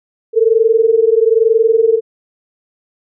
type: tone pair together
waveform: sine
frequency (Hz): 440 / 461.1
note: A4 / A#4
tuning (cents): 0 / -19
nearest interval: minor second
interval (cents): 81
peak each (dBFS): -11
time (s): 0.33-2.01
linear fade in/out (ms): 50
effects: none